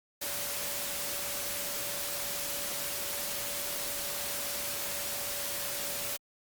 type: tone in noise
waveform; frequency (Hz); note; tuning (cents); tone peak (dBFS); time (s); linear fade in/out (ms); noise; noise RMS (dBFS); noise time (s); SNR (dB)
sine; 574; D5; -40; -45; 0.21-6.17; 10; white; -35; 0.21-6.17; -13
effects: Opus 48 kbps